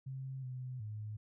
sine tone with pitch steps, 132.9 / 127.4 / 106.7 Hz, C3 / C3 / G#2, +27 / -46 / +47 cents, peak -40 dBFS, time 0.06-1.17 s, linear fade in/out 10 ms, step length 370 ms, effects none

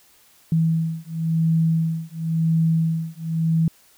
sine beating tone pair, 162.2 / 163.15 Hz, E3 / E3, -28 / -18 cents, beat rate 0.95 Hz, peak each -21 dBFS, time 0.52-3.68 s, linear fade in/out 2 ms, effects white hiss -55 dBFS RMS until 3.97 s

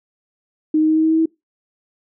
sine tone with pitch steps, 310.1 / 312.3 / 314.4 / 316.6 / 318.8 / 321 / 323.3 Hz, D#4 / D#4 / D#4 / D#4 / D#4 / E4 / E4, -6 / +7 / +18 / +30 / +42 / -46 / -34 cents, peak -12 dBFS, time 0.74-1.258 s, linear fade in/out 5 ms, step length 74 ms, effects noise-tail reverb RT60 0.2 s tail -24 dB re dry

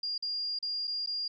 sine tone with dropouts, 4815 Hz, D8, 42 cents sharp, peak -31 dBFS, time 0.03-1.28 s, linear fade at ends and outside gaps 5 ms, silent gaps 0.18-0.224 / 0.589-0.626 / 0.873-0.876 / 1.062-1.072 s, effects none

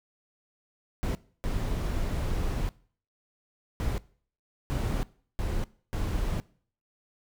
brown noise bursts at uneven times, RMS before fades -29 dBFS, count 6, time 1.03-1.15 / 1.44-2.69 / 3.8-3.98 / 4.7-5.03 / 5.39-5.64 / 5.93-6.4 s, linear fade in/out 0 ms, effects noise-tail reverb RT60 0.5 s tail -21 dB re dry

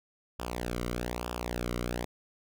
sawtooth tone with flanger, 60.2 Hz, B1, 44 cents flat, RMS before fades -35 dBFS, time 0.39-2.05 s, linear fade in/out 5 ms, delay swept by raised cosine 0.48 to 1.18 ms, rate 1.1 Hz, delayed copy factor -0.75, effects none

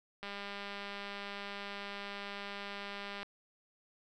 click train, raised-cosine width 0.3 ms, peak -27 dBFS, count 604, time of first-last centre 0.23-3.23 s, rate 201 Hz, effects none

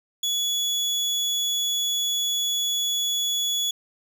30% pulse tone, 3400 Hz, G#7, 40 cents sharp, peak -20 dBFS, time 0.23-3.71 s, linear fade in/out 5 ms, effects none

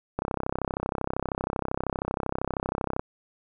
click train, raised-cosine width 1 ms, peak -13 dBFS, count 93, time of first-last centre 0.19-2.995 s, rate 32.8 Hz, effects none

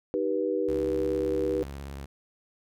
sine chord, Eb augmented, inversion none, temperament just, 311.1 / 388.9 / 486.1 Hz, Eb4 / G4 / B4, 0 / -14 / -28 cents, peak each -31 / -29 / -28 dBFS, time 0.14-1.63 s, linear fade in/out 0 ms
sawtooth tone with vibrato, 69.3 Hz, C#2, in tune, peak -33 dBFS, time 0.68-2.06 s, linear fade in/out 10 ms, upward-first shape square, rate 17 Hz, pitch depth 63 cents each way
effects none

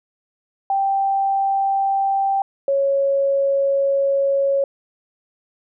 sine tone pair in turn, 784 / 552.3 Hz, G5 / C#5, 0 / -6 cents, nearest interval tritone, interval 606 cents, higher first, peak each -16 / -15 dBFS, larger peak second, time 0.7-2.42 / 2.68-4.64 s, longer second, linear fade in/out 2 ms, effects none

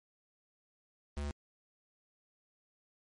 square tone, 72.3 Hz, D2, 27 cents flat, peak -36 dBFS, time 1.17-1.31 s, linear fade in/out 0 ms, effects MP3 48 kbps

